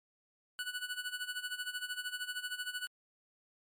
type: tone with tremolo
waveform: 25% pulse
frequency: 1480 Hz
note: F#6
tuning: in tune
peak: -31 dBFS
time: 0.59-2.87 s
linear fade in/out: 0 ms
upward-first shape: sine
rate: 13 Hz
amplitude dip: 80%
effects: MP3 64 kbps

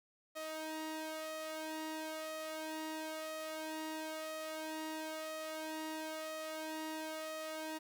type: tone with flanger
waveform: sawtooth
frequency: 314.3 Hz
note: D#4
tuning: 18 cents sharp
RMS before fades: -43 dBFS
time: 0.35-7.79 s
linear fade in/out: 20 ms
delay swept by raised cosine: 1.6 to 2.13 ms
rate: 1 Hz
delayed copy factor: +0.75
effects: 11-bit

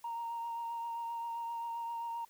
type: tone with vibrato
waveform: sine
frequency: 930 Hz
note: A#5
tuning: 4 cents flat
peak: -35 dBFS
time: 0.04-2.25 s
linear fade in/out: 5 ms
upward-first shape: triangle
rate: 7.6 Hz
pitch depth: 20 cents each way
effects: tanh soft clip ceiling -33 dBFS + white hiss -65 dBFS RMS until 2.29 s

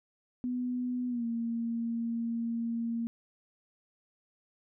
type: tone with pitch glide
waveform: sine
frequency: 248.2 to 231.6 Hz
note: B3 to A#3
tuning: +9 to -11 cents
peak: -30 dBFS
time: 0.44-3.07 s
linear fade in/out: 0 ms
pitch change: -120 cents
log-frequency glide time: 1.08-1.25 s
effects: none

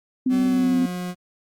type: tone with vibrato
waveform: sine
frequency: 255.6 Hz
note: C4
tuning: 40 cents flat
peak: -17 dBFS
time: 0.26-0.86 s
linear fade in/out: 5 ms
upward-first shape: triangle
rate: 20 Hz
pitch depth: 39 cents each way
type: tone with pitch glide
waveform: 40% pulse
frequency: 189.8 to 179.56 Hz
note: F#3 to F3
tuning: +44 to +48 cents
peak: -26 dBFS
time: 0.29-1.15 s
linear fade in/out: 50 ms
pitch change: -96 cents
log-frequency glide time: 0.45-0.8 s
effects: Opus 48 kbps

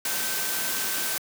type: tone in noise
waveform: sine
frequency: 1542 Hz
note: G6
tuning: 29 cents flat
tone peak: -37 dBFS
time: 0.05-1.18 s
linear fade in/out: 2 ms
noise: white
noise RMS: -28 dBFS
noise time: 0.05-1.18 s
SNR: -12 dB
effects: high-pass 150 Hz 12 dB/octave

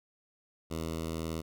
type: tone with notch filter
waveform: 10% pulse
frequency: 81.1 Hz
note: E2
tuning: 28 cents flat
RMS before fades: -36 dBFS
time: 0.7-1.42 s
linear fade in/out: 20 ms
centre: 1700 Hz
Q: 1.6
effects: none

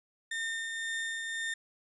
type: tone with tremolo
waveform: 35% pulse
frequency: 1817 Hz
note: A#6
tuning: 45 cents flat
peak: -30 dBFS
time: 0.31-1.54 s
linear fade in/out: 5 ms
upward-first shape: triangle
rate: 1.9 Hz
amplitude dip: 35%
effects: resampled to 24000 Hz

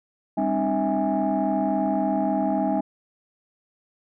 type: tone cluster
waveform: sine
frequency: 200.2 / 263.9 / 304.2 / 650 / 821 Hz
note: G3 / C4 / D#4 / E5 / G#5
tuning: +37 / +15 / -39 / -24 / -20 cents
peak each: -26 dBFS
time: 0.37-2.81 s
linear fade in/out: 10 ms
effects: tanh soft clip ceiling -14 dBFS

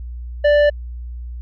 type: tone with tanh clipping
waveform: sine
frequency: 587.3 Hz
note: D5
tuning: in tune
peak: -12 dBFS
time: 0.44-0.7 s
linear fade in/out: 10 ms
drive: 13 dB
effects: added 60 Hz sine -27 dBFS peak until 1.41 s + low-pass 3000 Hz 12 dB/octave

